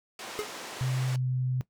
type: band-pass noise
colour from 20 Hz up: pink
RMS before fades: -41 dBFS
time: 0.19-1.16 s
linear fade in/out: 2 ms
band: 380 to 8000 Hz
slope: 12 dB/octave
type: tone with exponential decay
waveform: square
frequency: 421.8 Hz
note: G#4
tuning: 27 cents sharp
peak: -26 dBFS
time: 0.39-0.51 s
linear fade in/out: 0 ms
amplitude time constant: 26 ms
type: tone with pitch glide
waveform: sine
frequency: 129.3 to 127.74 Hz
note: C3 to C3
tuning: -20 to -41 cents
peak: -26 dBFS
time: 0.81-1.61 s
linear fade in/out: 0 ms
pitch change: -21 cents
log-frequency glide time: 1.08-1.16 s
effects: noise-tail reverb RT60 0.1 s tail -17 dB re dry